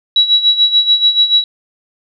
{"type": "tone with tremolo", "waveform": "sine", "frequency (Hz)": 3900, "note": "B7", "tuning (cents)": -23, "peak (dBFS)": -5, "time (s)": [0.16, 1.44], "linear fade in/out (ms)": 2, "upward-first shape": "sine", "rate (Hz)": 6.9, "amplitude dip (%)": 75, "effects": []}